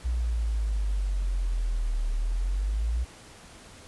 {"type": "exponential two-way sweep", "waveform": "sine", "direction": "down then up", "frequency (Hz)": [61.2, 36.98, 61.2], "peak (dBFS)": -24, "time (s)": [0.04, 3.05], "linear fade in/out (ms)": 20, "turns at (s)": 2.11, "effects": ["pink hiss -49 dBFS RMS until 3.87 s", "resampled to 24000 Hz"]}